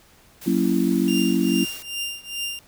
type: noise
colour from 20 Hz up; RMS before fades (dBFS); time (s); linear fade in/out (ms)
white; -39; 0.41-1.83; 10
type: chord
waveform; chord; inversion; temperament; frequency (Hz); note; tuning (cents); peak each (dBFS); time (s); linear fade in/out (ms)
sine; F# dominant seventh; none; just; 185 / 231.2 / 277.5 / 333; F#3 / A#3 / C#4 / E4; 0 / -14 / +2 / +18; -23; 0.46-1.65; 10
type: tone with tremolo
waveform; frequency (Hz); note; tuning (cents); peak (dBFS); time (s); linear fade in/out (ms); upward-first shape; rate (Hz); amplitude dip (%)
sawtooth; 2794; F7; 0; -21; 1.08-2.59; 0; triangle; 2.4; 95
effects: pink hiss -54 dBFS RMS until 2.67 s